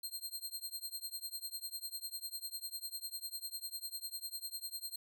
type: tone with tremolo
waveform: 15% pulse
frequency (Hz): 4186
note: C8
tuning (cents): 0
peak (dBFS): -31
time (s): 0.03-4.96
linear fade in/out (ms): 5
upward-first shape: triangle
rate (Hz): 10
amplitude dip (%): 100
effects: none